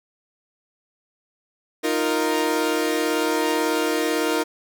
sawtooth chord, Eb suspended second, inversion none, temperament equal, 311.1 / 349.2 / 466.2 Hz, Eb4 / F4 / Bb4, 0 / 0 / 0 cents, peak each -20 / -22 / -20 dBFS, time 1.83-4.44 s, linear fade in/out 20 ms, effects none

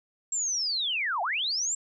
sine linear two-way sweep, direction down then up, 7580 to 659.3 to 7580 Hz, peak -26 dBFS, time 0.32-1.75 s, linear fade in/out 5 ms, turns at 1.22 s, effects none

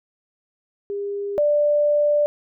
sine tone pair in turn, 403.5 / 589.4 Hz, G#4 / D5, -50 / +6 cents, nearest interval perfect fifth, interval 656 cents, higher second, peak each -24 / -15 dBFS, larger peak second, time 0.9-1.38 / 1.38-2.26 s, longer second, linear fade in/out 0 ms, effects none

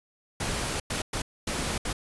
pink noise bursts at uneven times, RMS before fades -30 dBFS, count 5, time 0.4-0.8 / 0.9-1.02 / 1.13-1.22 / 1.47-1.78 / 1.85-1.93 s, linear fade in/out 5 ms, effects resampled to 24000 Hz

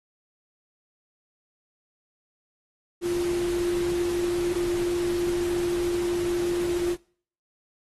sine tone in noise, 349.2 Hz, F4, in tune, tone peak -23 dBFS, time 3.01-6.97 s, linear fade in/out 50 ms, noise pink, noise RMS -37 dBFS, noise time 3.01-6.97 s, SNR +11 dB, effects noise-tail reverb RT60 0.5 s tail -22 dB re dry + AAC 32 kbps

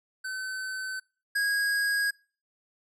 square tone pair in turn, 1525 / 1644.6 Hz, G6 / G#6, -48 / -17 cents, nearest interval minor second, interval 131 cents, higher second, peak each -33 / -25 dBFS, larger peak second, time 0.24-1 / 1.35-2.11 s, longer neither, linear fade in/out 10 ms, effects noise-tail reverb RT60 0.4 s tail -25 dB re dry + low-pass 12000 Hz 12 dB/octave

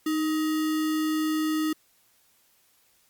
sine tone with sample-and-hold, 311.1 Hz, D#4, in tune, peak -23 dBFS, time 0.06-1.73 s, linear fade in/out 5 ms, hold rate 1575 Hz, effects white hiss -64 dBFS RMS until 3.09 s + Opus 48 kbps

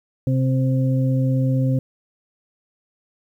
harmonic tone, 130.81 Hz, C3, in tune, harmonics 1 / 2 / 4, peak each -17 / -23 / -29 dBFS, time 0.27-1.79 s, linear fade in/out 2 ms, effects 9-bit

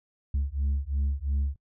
sine beating tone pair, 68.4 / 71.3 Hz, C#2 / C#2, -23 / +49 cents, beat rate 2.9 Hz, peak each -26 dBFS, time 0.34-1.56 s, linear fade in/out 5 ms, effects noise-tail reverb RT60 0.1 s tail -26 dB re dry + tanh soft clip ceiling -22 dBFS

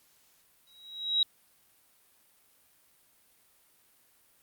sine tone with exponential growth, 3846 Hz, B7, 47 cents flat, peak -20 dBFS, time 0.67-1.23 s, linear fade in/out 2 ms, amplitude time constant 120 ms, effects white hiss -65 dBFS RMS until 4.42 s + Opus 48 kbps

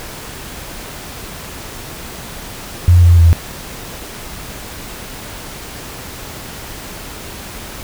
sine tone with pitch steps, 87.8 / 86.4 / 83.6 Hz, F2 / F2 / E2, +10 / -18 / +25 cents, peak -4 dBFS, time 2.88-3.33 s, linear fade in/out 0 ms, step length 150 ms, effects pink hiss -30 dBFS RMS until 7.83 s

